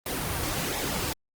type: noise with flanger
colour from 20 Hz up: pink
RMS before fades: -30 dBFS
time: 0.06-1.13 s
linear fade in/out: 2 ms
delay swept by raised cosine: 0.66 to 4.96 ms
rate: 1.4 Hz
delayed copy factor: -0.55
effects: Opus 32 kbps